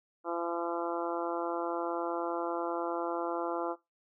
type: harmonic tone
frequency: 170.3 Hz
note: F3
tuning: 43 cents flat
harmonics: 2 / 3 / 4 / 5 / 6 / 7 / 8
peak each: -36 / -38 / -39 / -40 / -41 / -41 / -42 dBFS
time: 0.24-3.76 s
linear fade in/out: 50 ms
effects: noise-tail reverb RT60 0.2 s tail -20 dB re dry